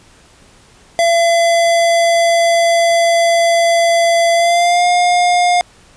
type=tone with pitch glide; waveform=square; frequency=677 to 710.7 Hz; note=E5 to F5; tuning=+46 to +30 cents; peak=-10 dBFS; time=0.99-5.61 s; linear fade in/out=0 ms; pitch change=+84 cents; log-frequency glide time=4.34-4.86 s; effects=pink hiss -46 dBFS RMS until 5.96 s + resampled to 22050 Hz